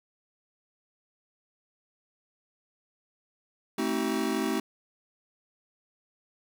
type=chord; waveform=square; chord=A diminished seventh; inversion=none; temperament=just; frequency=220 / 264 / 316.8 / 380.2 Hz; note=A3 / C4 / Eb4 / Gb4; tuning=0 / +16 / +31 / +47 cents; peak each=-33 dBFS; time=3.78-4.6 s; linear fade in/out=5 ms; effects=9-bit